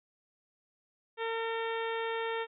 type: harmonic tone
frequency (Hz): 454.5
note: A#4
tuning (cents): -44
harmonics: 1 / 2 / 3 / 4 / 5 / 6 / 7 / 8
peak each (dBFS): -34 / -38 / -42 / -41 / -45 / -48 / -48 / -49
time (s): 1.17-2.47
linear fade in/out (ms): 50
effects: none